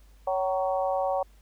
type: harmonic tone with a mistuned harmonic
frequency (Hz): 186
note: F#3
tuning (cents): +9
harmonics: 3 / 4 / 5 / 6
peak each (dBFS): -27 / -28 / -34 / -37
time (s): 0.27-1.23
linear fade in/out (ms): 5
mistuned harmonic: 4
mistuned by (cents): +36
effects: added 50 Hz sine -52 dBFS peak until 1.41 s + pink hiss -64 dBFS RMS until 1.41 s